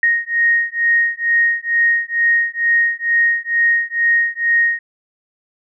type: beating tone pair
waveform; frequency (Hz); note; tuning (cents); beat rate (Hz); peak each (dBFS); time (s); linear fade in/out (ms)
sine; 1864.7 / 1866.9; A#6 / A#6; 0 / +2; 2.2; -16; 0.03-4.79; 2
effects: none